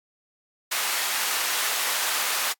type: high-pass noise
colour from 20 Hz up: pink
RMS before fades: -26 dBFS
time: 0.71-2.53 s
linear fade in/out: 10 ms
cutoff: 1100 Hz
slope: 12 dB/octave
effects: noise-tail reverb RT60 0.1 s tail -26 dB re dry + AAC 64 kbps